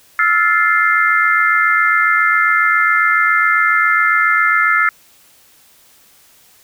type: chord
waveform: sine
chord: F major seventh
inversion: third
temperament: just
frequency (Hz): 1309.6 / 1396.9 / 1746.1 / 2095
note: E6 / F6 / A6 / C7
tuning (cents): -12 / 0 / -14 / +2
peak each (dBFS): -16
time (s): 0.19-4.89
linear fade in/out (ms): 2
effects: white hiss -49 dBFS RMS until 6.63 s